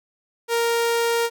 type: tone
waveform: sawtooth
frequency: 466.2 Hz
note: A#4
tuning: in tune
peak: -15 dBFS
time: 0.48-1.3 s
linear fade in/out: 50 ms
effects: none